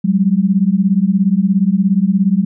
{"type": "beating tone pair", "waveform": "sine", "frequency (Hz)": [185, 202], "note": ["F#3", "G#3"], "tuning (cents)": [0, -48], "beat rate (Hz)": 17, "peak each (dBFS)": -13, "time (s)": [0.04, 2.45], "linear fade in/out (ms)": 10, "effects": []}